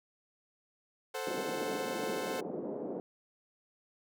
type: chord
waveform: sawtooth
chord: F# diminished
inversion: first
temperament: equal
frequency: 440 / 523.3 / 740 Hz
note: A4 / C5 / F#5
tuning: 0 / 0 / 0 cents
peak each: -36 / -35 / -39 dBFS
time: 1.14-2.41 s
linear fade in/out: 10 ms
type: band-pass noise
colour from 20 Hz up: white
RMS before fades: -39 dBFS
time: 1.27-3 s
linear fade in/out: 0 ms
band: 200 to 530 Hz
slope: 24 dB/octave
effects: none